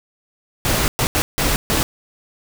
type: noise bursts at uneven times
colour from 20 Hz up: pink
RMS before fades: -18 dBFS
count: 5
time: 0.65-0.88 / 0.99-1.07 / 1.15-1.22 / 1.38-1.56 / 1.7-1.83 s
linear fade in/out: 0 ms
effects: none